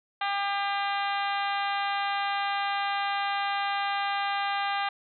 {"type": "harmonic tone", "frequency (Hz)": 400, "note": "G4", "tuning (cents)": 35, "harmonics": [2, 3, 4, 5, 6, 7, 8, 9, 10], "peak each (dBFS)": [-29, -33, -35, -37, -39, -40, -41, -42, -43], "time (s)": [0.21, 4.89], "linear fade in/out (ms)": 5, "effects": []}